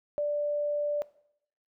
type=tone; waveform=sine; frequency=587.3 Hz; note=D5; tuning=in tune; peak=-26 dBFS; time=0.18-1.02 s; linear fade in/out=0 ms; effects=noise-tail reverb RT60 0.7 s tail -19 dB re dry